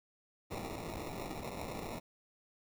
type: noise with sample-and-hold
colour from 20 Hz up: violet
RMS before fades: -42 dBFS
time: 0.5-2 s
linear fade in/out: 20 ms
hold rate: 1575 Hz
effects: none